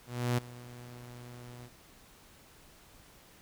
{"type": "tone with ADSR envelope", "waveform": "sawtooth", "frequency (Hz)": 121.9, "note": "B2", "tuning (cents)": -22, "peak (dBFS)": -22, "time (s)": [0.06, 1.7], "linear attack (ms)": 320, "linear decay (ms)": 9, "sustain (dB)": -20, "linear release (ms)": 50, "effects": ["pink hiss -58 dBFS RMS until 3.41 s"]}